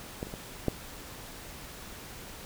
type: clicks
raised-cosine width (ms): 2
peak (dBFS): -19 / -29 / -25 / -12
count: 4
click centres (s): 0.229 / 0.27 / 0.339 / 0.683
effects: pink hiss -45 dBFS RMS until 2.45 s